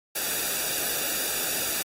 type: noise with comb filter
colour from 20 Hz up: white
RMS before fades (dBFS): -28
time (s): 0.15-1.83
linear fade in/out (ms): 10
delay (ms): 0.95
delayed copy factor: -0.65
effects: AAC 48 kbps